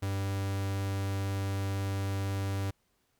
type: tone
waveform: 45% pulse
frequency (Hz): 98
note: G2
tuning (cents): 0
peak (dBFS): -30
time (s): 0.02-2.71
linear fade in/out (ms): 10
effects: pink hiss -74 dBFS RMS until 3.19 s